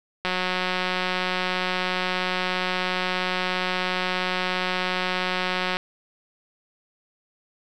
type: click train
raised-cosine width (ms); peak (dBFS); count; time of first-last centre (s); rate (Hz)
0.3; -9; 1011; 0.25-5.769; 183
effects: none